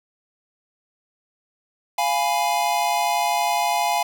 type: chord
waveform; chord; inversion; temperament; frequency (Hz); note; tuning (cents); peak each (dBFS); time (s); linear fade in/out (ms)
square; F diminished; none; equal; 698.5 / 830.6 / 987.8; F5 / Ab5 / Cb6; 0 / 0 / 0; -24 / -23 / -27; 1.98-4.03; 5
effects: none